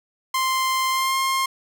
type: tone with pitch glide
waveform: sawtooth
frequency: 1046.5 to 1063.6 Hz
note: C6 to C6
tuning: 0 to +28 cents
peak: -16 dBFS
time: 0.34-1.46 s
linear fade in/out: 5 ms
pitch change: +28 cents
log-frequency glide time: 0.9-1.16 s
effects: none